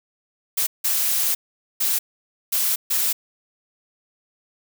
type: noise bursts at uneven times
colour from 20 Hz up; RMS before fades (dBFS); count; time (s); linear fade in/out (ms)
blue; -21; 5; 0.57-0.67 / 0.84-1.35 / 1.8-1.99 / 2.52-2.76 / 2.9-3.13; 10
effects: none